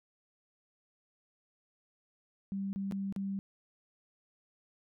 sine tone with dropouts, 196 Hz, G3, in tune, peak -33 dBFS, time 2.52-3.39 s, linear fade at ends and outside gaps 0 ms, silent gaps 2.73-2.76 / 2.912-2.922 / 3.125-3.162 s, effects none

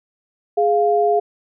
sine tone pair together, 416 / 698.5 Hz, G#4 / F5, +3 / 0 cents, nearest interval major sixth, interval 897 cents, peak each -16 dBFS, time 0.57-1.2 s, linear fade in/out 10 ms, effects none

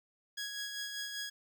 15% pulse tone with tremolo, 1661.2 Hz, G#6, in tune, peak -30 dBFS, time 0.37-1.3 s, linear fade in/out 10 ms, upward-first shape sine, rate 5.1 Hz, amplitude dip 40%, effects none

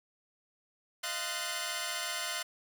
10% pulse tone cluster, 624 / 695 / 1035 / 1493 / 1786 Hz, D#5 / F5 / C6 / F#6 / A6, +5 / -9 / -19 / +15 / +25 cents, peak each -34 / -32 / -33 / -30 / -33 dBFS, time 1.03-2.43 s, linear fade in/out 10 ms, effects none

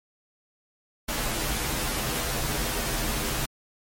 pink noise with comb filter, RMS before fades -28 dBFS, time 1.08-3.46 s, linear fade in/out 10 ms, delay 11 ms, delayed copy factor -0.9, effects MP3 64 kbps

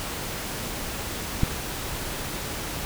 click, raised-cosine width 5 ms, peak -7 dBFS, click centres 1.434 s, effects pink hiss -32 dBFS RMS until 2.85 s

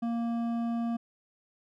sine tone with hard clipping, 233.1 Hz, A#3, in tune, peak -30 dBFS, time 0.02-0.97 s, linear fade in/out 10 ms, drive 9 dB, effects none

